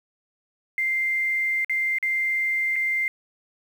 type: tone with dropouts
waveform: sine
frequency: 2093 Hz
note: C7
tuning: in tune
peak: -21 dBFS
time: 0.78-3.08 s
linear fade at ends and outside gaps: 1 ms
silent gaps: 1.646-1.696 / 1.985-2.027 / 2.758-2.762 s
effects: 8-bit